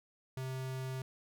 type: tone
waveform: square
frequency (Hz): 130.81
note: C3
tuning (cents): 0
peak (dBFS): -38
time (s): 0.37-1.02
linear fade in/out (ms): 2
effects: none